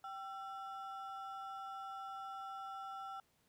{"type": "ring-modulated tone", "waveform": "triangle", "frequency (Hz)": 1062, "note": "C6", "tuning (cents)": 25, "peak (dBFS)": -39, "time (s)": [0.04, 3.2], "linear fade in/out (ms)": 2, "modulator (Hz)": 282, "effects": ["pink hiss -75 dBFS RMS until 3.48 s", "high-pass 60 Hz 12 dB/octave"]}